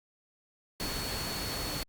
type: tone in noise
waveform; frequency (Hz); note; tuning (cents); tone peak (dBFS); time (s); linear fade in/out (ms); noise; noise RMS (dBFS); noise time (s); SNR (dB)
sine; 4400; C#8; -14; -39; 0.8-1.83; 0; pink; -36; 0.8-1.83; -6
effects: Opus 48 kbps